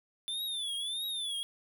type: tone with vibrato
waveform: square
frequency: 3520 Hz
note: A7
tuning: in tune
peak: -34 dBFS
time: 0.28-1.43 s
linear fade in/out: 0 ms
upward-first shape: triangle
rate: 1.6 Hz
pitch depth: 150 cents each way
effects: none